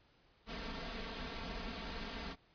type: noise with comb filter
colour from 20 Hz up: pink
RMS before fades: -43 dBFS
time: 0.46-2.36 s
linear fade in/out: 50 ms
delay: 4.4 ms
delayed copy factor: +0.85
effects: pink hiss -69 dBFS RMS until 2.54 s + resampled to 11025 Hz